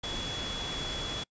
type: tone in noise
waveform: sine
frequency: 3382 Hz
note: G#7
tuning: 31 cents sharp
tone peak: -36 dBFS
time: 0.03-1.24 s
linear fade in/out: 10 ms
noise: pink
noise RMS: -37 dBFS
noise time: 0.03-1.24 s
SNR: -2 dB
effects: noise-tail reverb RT60 0.1 s tail -26 dB re dry + resampled to 16000 Hz